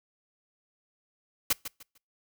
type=noise with echo; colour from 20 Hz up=white; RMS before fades=-24 dBFS; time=1.5-1.53 s; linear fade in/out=5 ms; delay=150 ms; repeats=3; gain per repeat=-12 dB; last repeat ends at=1.98 s; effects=noise-tail reverb RT60 0.3 s tail -26 dB re dry